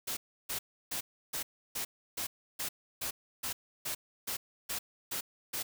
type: noise bursts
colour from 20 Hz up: white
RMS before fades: -36 dBFS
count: 14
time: 0.07-5.63 s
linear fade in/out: 10 ms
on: 100 ms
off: 320 ms
effects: none